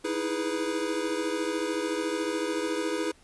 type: chord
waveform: square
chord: E major seventh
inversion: third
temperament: equal with one note detuned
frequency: 315.8 / 329.6 / 415.3 / 493.9 Hz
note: D#4 / E4 / G#4 / B4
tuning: +26 / 0 / 0 / 0 cents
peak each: -34 dBFS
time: 0.04-3.12 s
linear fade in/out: 10 ms
effects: pink hiss -59 dBFS RMS until 3.23 s + resampled to 24000 Hz